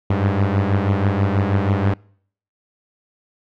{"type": "beating tone pair", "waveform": "sawtooth", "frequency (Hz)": [96.7, 102.9], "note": ["G2", "G#2"], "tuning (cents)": [-23, -16], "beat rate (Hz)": 6.2, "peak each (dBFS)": [-14, -16], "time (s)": [0.1, 1.94], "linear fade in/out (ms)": 5, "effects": ["noise-tail reverb RT60 0.6 s tail -26 dB re dry", "low-pass 2000 Hz 12 dB/octave"]}